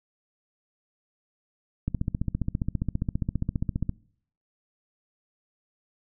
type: click train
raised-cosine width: 5 ms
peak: -14 dBFS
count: 31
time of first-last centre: 1.88-3.893 s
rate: 14.9 Hz
effects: noise-tail reverb RT60 0.6 s tail -23 dB re dry